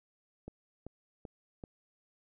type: click train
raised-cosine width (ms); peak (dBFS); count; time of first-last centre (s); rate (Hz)
2; -30; 4; 0.48-1.638; 2.59
effects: none